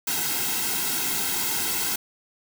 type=noise with comb filter; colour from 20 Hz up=white; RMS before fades=-26 dBFS; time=0.07-1.96 s; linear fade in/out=5 ms; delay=1.7 ms; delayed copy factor=-1; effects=none